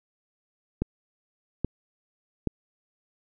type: click train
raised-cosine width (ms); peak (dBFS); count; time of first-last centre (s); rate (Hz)
3; -12; 3; 0.82-2.473; 1.21
effects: none